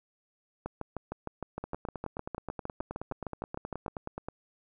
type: two click trains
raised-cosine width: 1 ms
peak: -21 / -22 dBFS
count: 22 / 26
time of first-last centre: 0.66-3.881 / 1.64-4.286 s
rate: 6.52 / 9.45 Hz
effects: none